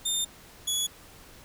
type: tone pair in turn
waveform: 20% pulse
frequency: 3617 / 3387 Hz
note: A7 / G#7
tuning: +47 / +33 cents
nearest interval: minor second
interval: 114 cents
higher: first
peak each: -20 dBFS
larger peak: neither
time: 0.05-0.25 / 0.67-0.87 s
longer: neither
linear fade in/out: 10 ms
effects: pink hiss -51 dBFS RMS until 1.44 s